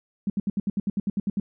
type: tone bursts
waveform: sine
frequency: 200.6 Hz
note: G3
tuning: 40 cents sharp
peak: -21 dBFS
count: 12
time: 0.27-1.399 s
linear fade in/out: 2 ms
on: 29 ms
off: 71 ms
effects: none